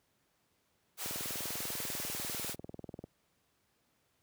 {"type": "high-pass noise", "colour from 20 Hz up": "white", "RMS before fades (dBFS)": -39, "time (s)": [0.97, 2.56], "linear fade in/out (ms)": 50, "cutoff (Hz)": 410, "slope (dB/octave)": 24}
{"type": "click train", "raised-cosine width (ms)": 2, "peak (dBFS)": -30, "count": 41, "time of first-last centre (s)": [1.06, 3.04], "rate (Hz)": 20.2}
{"effects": ["pink hiss -75 dBFS RMS until 4.22 s", "high-pass 80 Hz 12 dB/octave"]}